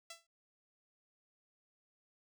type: tone with exponential decay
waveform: 5% pulse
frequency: 669 Hz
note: E5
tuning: 25 cents sharp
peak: -33 dBFS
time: 0.1-0.27 s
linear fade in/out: 5 ms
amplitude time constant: 35 ms
effects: none